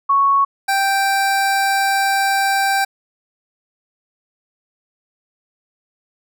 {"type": "tone pair in turn", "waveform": ["sine", "25% pulse"], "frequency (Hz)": [1108.7, 784], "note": ["C#6", "G5"], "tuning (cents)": [0, 0], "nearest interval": "tritone", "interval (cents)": 600, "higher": "first", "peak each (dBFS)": -11, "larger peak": "neither", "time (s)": [[0.09, 0.45], [0.68, 2.85]], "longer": "second", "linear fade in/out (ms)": 10, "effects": []}